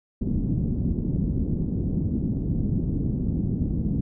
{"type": "low-pass noise", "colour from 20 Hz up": "white", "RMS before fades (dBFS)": -25, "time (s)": [0.21, 4.01], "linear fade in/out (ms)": 5, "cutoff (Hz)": 250, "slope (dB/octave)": 24, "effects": []}